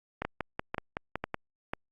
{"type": "two click trains", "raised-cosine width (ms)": 0.5, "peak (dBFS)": [-16, -16], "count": [7, 4], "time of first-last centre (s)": [[0.22, 1.344], [0.25, 1.735]], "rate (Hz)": [5.34, 2.02], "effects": ["Opus 48 kbps"]}